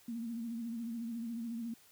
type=tone with vibrato; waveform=sine; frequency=231.4 Hz; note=A#3; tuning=13 cents flat; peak=-37 dBFS; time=0.08-1.74 s; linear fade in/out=5 ms; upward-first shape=sine; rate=14 Hz; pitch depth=57 cents each way; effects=white hiss -63 dBFS RMS until 1.91 s